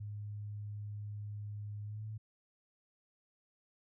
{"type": "tone with pitch glide", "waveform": "sine", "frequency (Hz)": [103.9, 108.31], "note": ["G#2", "A2"], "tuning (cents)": [1, -27], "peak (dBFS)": -40, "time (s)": [0, 2.18], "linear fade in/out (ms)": 10, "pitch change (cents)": 72, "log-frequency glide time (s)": [1.84, 2.05], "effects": []}